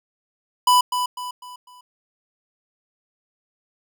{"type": "tone with echo", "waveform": "square", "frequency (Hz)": 993, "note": "B5", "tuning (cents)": 9, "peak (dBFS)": -13, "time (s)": [0.67, 0.81], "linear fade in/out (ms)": 5, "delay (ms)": 250, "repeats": 4, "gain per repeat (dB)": -8, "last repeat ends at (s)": 1.81, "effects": []}